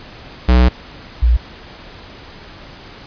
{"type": "tone pair in turn", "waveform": ["square", "sine"], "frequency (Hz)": [61.74, 58.97], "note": ["B1", "A#1"], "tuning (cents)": [0, 21], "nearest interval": "minor second", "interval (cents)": 79, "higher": "first", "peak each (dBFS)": -8, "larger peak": "neither", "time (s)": [[0.48, 0.69], [1.22, 1.37]], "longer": "first", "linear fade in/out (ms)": 10, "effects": ["pink hiss -37 dBFS RMS until 3.06 s", "resampled to 11025 Hz"]}